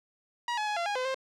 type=tone with pitch steps; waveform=sawtooth; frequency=957 / 848 / 838 / 686 / 821 / 510 / 528 Hz; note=A#5 / G#5 / G#5 / F5 / G#5 / C5 / C5; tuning=+45 / +36 / +15 / -31 / -20 / -44 / +16 cents; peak=-25 dBFS; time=0.48-1.145 s; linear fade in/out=2 ms; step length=95 ms; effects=low-pass 5000 Hz 12 dB/octave